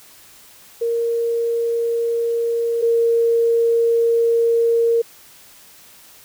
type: tone pair in turn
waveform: sine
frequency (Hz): 465.5 / 463.5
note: A#4 / A#4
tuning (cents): -2 / -10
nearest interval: unison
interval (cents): 8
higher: first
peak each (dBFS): -17 / -13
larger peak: second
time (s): 0.81-2.82 / 2.82-5.02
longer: second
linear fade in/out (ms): 10
effects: white hiss -46 dBFS RMS until 6.24 s